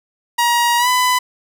sawtooth tone with pitch glide, 950 to 1000.7 Hz, A#5 to B5, +33 to +23 cents, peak -9 dBFS, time 0.38-1.19 s, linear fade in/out 10 ms, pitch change +90 cents, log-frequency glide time 0.78-0.88 s, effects none

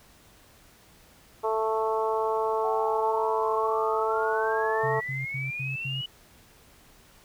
harmonic tone, 220.4 Hz, A3, 3 cents sharp, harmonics 2 / 3 / 4 / 5 / 6, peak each -27 / -32 / -29 / -32 / -41 dBFS, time 1.43-5.01 s, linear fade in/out 20 ms
sine exponential sweep, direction up, 740 to 2976 Hz, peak -31 dBFS, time 2.64-6.06 s, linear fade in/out 5 ms
sine tone bursts, 133.9 Hz, C3, 40 cents sharp, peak -31 dBFS, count 5, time 4.83-6.016 s, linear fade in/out 10 ms, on 170 ms, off 84 ms
effects pink hiss -56 dBFS RMS until 7.24 s

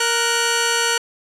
10% pulse tone pair together, 466.2 / 1480 Hz, A#4 / F#6, 0 / 0 cents, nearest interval octave + minor sixth, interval 2000 cents, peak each -11 dBFS, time 0-0.98 s, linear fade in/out 5 ms, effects low-pass 10000 Hz 12 dB/octave

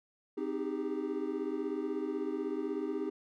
triangle chord, Ab major seventh, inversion first, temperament equal with one note detuned, 261.6 / 311.1 / 392 / 408.2 Hz, C4 / Eb4 / G4 / Ab4, 0 / 0 / 0 / -30 cents, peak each -38 / -35 / -36 / -38 dBFS, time 0.37-3.1 s, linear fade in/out 10 ms, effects none

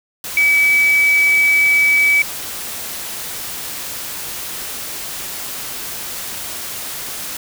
sine tone in noise, 2289 Hz, D7, 45 cents flat, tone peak -10 dBFS, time 0.37-2.22 s, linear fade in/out 2 ms, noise white, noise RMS -27 dBFS, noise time 0.24-7.37 s, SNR +14 dB, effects none

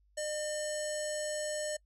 square tone with low-pass filter, 605 Hz, D#5, 49 cents flat, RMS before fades -36 dBFS, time 0.17-1.77 s, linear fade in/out 10 ms, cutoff 8100 Hz, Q 6.1, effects noise-tail reverb RT60 0.1 s tail -25 dB re dry + added 50 Hz sine -65 dBFS peak until 1.85 s

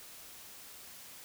silence, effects white hiss -51 dBFS RMS until 1.24 s

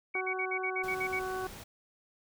sine tone bursts, 2246 Hz, C#7, 22 cents sharp, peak -31 dBFS, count 9, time 0.14-1.196 s, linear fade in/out 10 ms, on 72 ms, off 51 ms
harmonic tone, 373.8 Hz, F#4, 18 cents sharp, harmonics 1 / 2 / 3 / 4, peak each -36 / -39 / -41 / -42 dBFS, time 0.15-1.47 s, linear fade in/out 2 ms
pink noise, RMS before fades -47 dBFS, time 0.83-1.64 s, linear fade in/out 10 ms
effects none

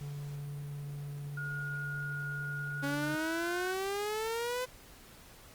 triangle tone, 143.7 Hz, D3, 37 cents flat, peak -36 dBFS, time 0.01-3.15 s, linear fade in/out 0 ms
sine tone with pitch glide, 1434 to 1509.6 Hz, F6 to F#6, +45 to +34 cents, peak -37 dBFS, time 1.37-3.74 s, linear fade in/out 5 ms, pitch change +89 cents, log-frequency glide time 2.67-3.45 s
sawtooth exponential sweep, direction up, 277.2 to 510 Hz, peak -29 dBFS, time 2.82-4.66 s, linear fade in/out 20 ms
effects pink hiss -55 dBFS RMS until 5.54 s + Opus 48 kbps

